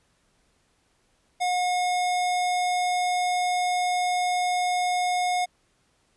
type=tone; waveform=square; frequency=722 Hz; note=F#5; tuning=43 cents flat; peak=-23 dBFS; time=1.4-5.46 s; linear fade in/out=20 ms; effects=pink hiss -67 dBFS RMS until 6.16 s + resampled to 24000 Hz